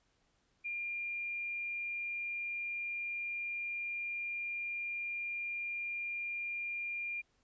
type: tone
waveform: sine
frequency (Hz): 2400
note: D7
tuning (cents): +37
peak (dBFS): -36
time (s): 0.64-7.22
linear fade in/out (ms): 20
effects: pink hiss -75 dBFS RMS until 7.43 s + resampled to 16000 Hz